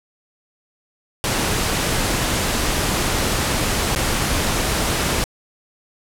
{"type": "noise with dropouts", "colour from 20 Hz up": "pink", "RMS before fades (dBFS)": -20, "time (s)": [1.24, 5.24], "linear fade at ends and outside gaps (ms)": 0, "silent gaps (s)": [3.95, 3.96], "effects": ["low-pass 12000 Hz 12 dB/octave"]}